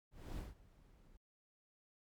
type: noise with ADSR envelope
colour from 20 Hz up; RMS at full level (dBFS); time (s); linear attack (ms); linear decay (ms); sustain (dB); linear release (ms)
brown; -43; 0.11-1.17; 260; 170; -21; 5
effects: MP3 96 kbps